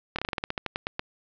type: slowing click train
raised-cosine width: 0.3 ms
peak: -12 dBFS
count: 14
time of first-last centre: 0.16-0.994 s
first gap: 26 ms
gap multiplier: 1.14
effects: low-pass 5000 Hz 12 dB/octave